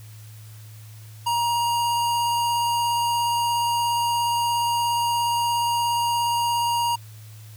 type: tone with vibrato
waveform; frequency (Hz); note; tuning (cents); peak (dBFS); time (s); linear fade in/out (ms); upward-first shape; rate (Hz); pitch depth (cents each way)
square; 945; A#5; +23; -21; 1.26-6.96; 10; triangle; 17; 10
effects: added 108 Hz sine -40 dBFS peak until 7.56 s + white hiss -51 dBFS RMS until 7.56 s